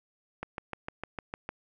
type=click train; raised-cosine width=0.5 ms; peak=-20 dBFS; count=8; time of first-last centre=0.43-1.491 s; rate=6.6 Hz; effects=none